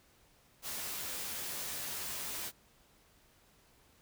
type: noise with comb filter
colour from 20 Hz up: white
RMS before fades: -40 dBFS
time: 0.62-2.52 s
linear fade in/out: 50 ms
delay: 14 ms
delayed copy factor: +0.6
effects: pink hiss -66 dBFS RMS until 4.01 s